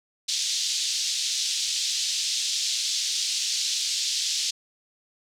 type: band-pass noise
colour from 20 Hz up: pink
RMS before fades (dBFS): -27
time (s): 0.28-4.51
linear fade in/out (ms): 10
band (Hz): 3600 to 6800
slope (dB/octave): 24
effects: none